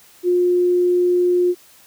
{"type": "tone", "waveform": "sine", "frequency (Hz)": 356.4, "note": "F4", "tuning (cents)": 35, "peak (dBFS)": -13, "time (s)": [0.23, 1.55], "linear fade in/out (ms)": 50, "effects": ["white hiss -49 dBFS RMS until 1.86 s", "high-pass 60 Hz 12 dB/octave"]}